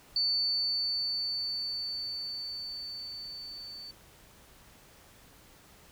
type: tone with level ramp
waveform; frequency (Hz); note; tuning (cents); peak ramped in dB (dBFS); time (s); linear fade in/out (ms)
sine; 4500; C#8; +25; -25 to -42; 0.16-3.91; 2
effects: pink hiss -57 dBFS RMS until 5.91 s